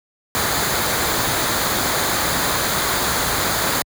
pink noise with comb filter, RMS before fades -20 dBFS, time 0.35-3.82 s, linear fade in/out 0 ms, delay 0.36 ms, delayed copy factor -0.5, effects high-pass 60 Hz 12 dB/octave

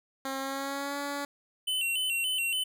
10% pulse tone with pitch glide, 268.7 to 284.2 Hz, C4 to C#4, +46 to +43 cents, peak -24 dBFS, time 0.25-1.25 s, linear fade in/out 2 ms, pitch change +97 cents, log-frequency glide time 0.4-0.98 s
square tone with vibrato, 2878 Hz, F#7, 49 cents flat, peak -28 dBFS, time 1.67-2.64 s, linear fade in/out 10 ms, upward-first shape square, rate 3.5 Hz, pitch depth 88 cents each way
effects none

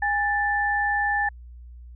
sine tone pair together, 820.1 / 1760 Hz, G#5 / A6, -22 / 0 cents, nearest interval octave + minor second, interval 1322 cents, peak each -24 / -23 dBFS, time 0.02-1.29 s, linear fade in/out 5 ms, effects added 60 Hz sine -40 dBFS peak until 1.95 s

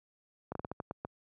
slowing click train, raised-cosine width 1 ms, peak -23 dBFS, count 8, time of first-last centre 0.52-1.049 s, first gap 33 ms, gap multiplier 1.27, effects high-pass 80 Hz 12 dB/octave

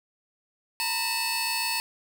sawtooth tone cluster, 907 / 974 / 2605 / 4441 Hz, A#5 / B5 / E7 / C#8, -48 / -24 / -21 / +2 cents, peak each -29 / -33 / -27 / -27 dBFS, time 0.8-1.8 s, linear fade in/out 0 ms, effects none

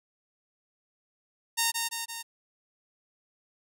5% pulse tone with echo, 921 Hz, A#5, 21 cents flat, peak -12 dBFS, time 1.57-1.72 s, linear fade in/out 20 ms, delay 170 ms, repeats 3, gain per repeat -4 dB, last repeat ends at 2.23 s, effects none

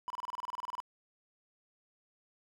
triangle tone bursts, 992 Hz, B5, 7 cents sharp, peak -33 dBFS, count 15, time 0.08-0.802 s, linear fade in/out 0 ms, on 22 ms, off 28 ms, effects none

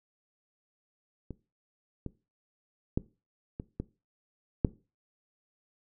clicks, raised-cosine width 3 ms, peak -26 / -23 / -14 / -23 / -20 / -9 dBFS, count 6, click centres 1.307 / 2.063 / 2.975 / 3.599 / 3.8 / 4.648 s, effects noise-tail reverb RT60 0.3 s tail -19 dB re dry

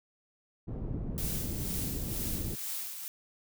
pink low-pass noise, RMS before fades -36 dBFS, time 0.67-2.56 s, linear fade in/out 20 ms, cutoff 290 Hz, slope 12 dB/octave
blue noise with tremolo, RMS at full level -36 dBFS, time 1.18-3.08 s, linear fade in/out 0 ms, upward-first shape sine, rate 2.1 Hz, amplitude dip 50%
effects none

